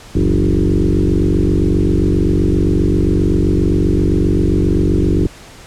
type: tone with frequency modulation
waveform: sine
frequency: 130 Hz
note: C3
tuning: 11 cents flat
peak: -10 dBFS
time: 0.15-5.27 s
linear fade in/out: 5 ms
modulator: 47.6 Hz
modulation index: 5.3
effects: pink hiss -38 dBFS RMS until 5.66 s + low-pass 9000 Hz 12 dB/octave